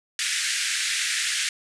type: band-pass noise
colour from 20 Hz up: pink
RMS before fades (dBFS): -26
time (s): 0.19-1.49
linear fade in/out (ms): 2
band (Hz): 1600 to 9700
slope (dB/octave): 48
effects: none